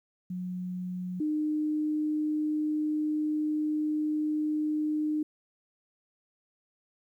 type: tone pair in turn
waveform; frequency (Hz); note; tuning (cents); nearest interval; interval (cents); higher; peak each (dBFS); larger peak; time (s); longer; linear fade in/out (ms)
sine; 181.6 / 304.6; F#3 / D#4; -32 / -37; major sixth; 895; second; -32 / -26; second; 0.3-1.2 / 1.2-5.23; second; 5
effects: 11-bit